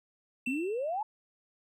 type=tone with exponential decay; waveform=triangle; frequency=2685 Hz; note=E7; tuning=31 cents sharp; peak=-30 dBFS; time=0.46-1.02 s; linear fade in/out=5 ms; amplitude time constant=120 ms
type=exponential sweep; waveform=sine; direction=up; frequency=240 to 890 Hz; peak=-30 dBFS; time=0.47-1.03 s; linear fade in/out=5 ms
effects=none